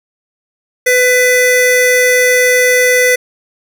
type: tone pair together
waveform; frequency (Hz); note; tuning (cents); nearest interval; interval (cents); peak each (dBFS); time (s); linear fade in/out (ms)
square; 499.1 / 1996.4; B4 / B6; +18 / +18; 2 octaves; 2400; -11; 0.86-3.16; 10
effects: none